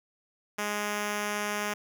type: tone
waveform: 5% pulse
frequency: 207.7 Hz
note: G#3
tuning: in tune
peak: -18 dBFS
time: 0.58-1.74 s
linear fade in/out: 10 ms
effects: none